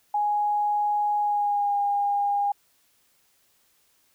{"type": "tone with pitch glide", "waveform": "sine", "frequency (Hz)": [830.6, 811.2], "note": ["G#5", "G#5"], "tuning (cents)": [0, -41], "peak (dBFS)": -21, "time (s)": [0.14, 2.52], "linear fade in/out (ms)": 5, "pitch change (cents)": -41, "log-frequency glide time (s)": [1.2, 1.76], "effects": ["white hiss -65 dBFS RMS until 4.14 s"]}